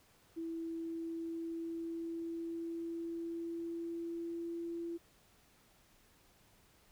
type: tone with pitch glide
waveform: sine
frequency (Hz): 329.6 to 338.1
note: E4 to E4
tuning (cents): 0 to +44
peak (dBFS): -38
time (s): 0.36-4.98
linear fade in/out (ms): 20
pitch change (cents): +44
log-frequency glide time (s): 0.74-4.77
effects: pink hiss -67 dBFS RMS until 6.91 s